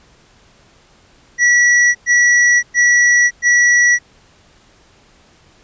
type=tone bursts; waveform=square; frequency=1940 Hz; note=B6; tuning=31 cents flat; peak=-9 dBFS; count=4; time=1.38-3.99 s; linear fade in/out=50 ms; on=570 ms; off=110 ms; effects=pink hiss -50 dBFS RMS until 5.63 s + resampled to 16000 Hz